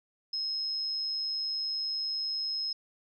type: tone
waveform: sine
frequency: 5150 Hz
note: E8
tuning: 41 cents flat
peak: -30 dBFS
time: 0.33-2.73 s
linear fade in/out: 5 ms
effects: none